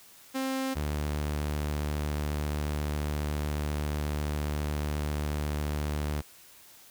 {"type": "tone pair in turn", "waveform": "sawtooth", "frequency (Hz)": [264.9, 74.34], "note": ["C4", "D2"], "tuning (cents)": [22, 22], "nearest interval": "octave + minor seventh", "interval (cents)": 2200, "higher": "first", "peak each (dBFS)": -25, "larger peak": "neither", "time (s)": [[0.34, 0.75], [0.75, 6.22]], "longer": "second", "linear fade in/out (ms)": 20, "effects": ["white hiss -54 dBFS RMS until 6.9 s"]}